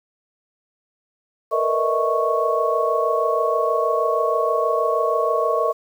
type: tone cluster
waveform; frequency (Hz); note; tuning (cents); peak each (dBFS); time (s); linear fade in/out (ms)
sine; 458.6 / 484.9 / 608 / 648 / 1106; A#4 / B4 / D#5 / E5 / C#6; -28 / -32 / -40 / -30 / -4; -23 / -27 / -25 / -23 / -22; 1.51-5.73; 20
effects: 8-bit